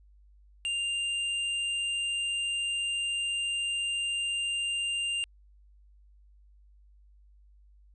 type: tone with tanh clipping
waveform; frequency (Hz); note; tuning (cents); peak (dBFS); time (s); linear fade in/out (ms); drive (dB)
triangle; 2794; F7; 0; -30; 0.65-5.24; 0; 18
effects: added 50 Hz sine -55 dBFS peak until 7.94 s + resampled to 22050 Hz